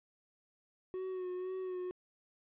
triangle tone with vibrato, 369.1 Hz, F#4, 4 cents flat, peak -35 dBFS, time 0.94-1.91 s, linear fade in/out 0 ms, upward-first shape sine, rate 2 Hz, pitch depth 32 cents each way, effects resampled to 8000 Hz + 12-bit

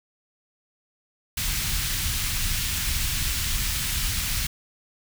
pink band-stop noise, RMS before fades -26 dBFS, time 1.37-4.47 s, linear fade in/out 5 ms, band 110 to 2200 Hz, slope 12 dB/octave, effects none

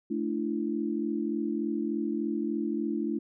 sine chord, A suspended fourth, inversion none, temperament equal with one note detuned, 220 / 293.7 / 337.1 Hz, A3 / D4 / E4, 0 / 0 / +39 cents, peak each -32 dBFS, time 0.1-3.19 s, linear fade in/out 10 ms, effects none

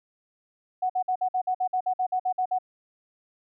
sine tone bursts, 740 Hz, F#5, in tune, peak -22 dBFS, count 14, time 0.82-2.587 s, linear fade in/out 10 ms, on 77 ms, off 53 ms, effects none

